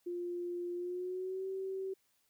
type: tone with pitch glide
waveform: sine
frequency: 350.9 to 382.7 Hz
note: F4 to G4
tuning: +8 to -42 cents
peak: -36 dBFS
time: 0.06-1.94 s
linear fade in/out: 10 ms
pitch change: +150 cents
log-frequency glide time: 0.75-1.47 s
effects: white hiss -75 dBFS RMS until 2.29 s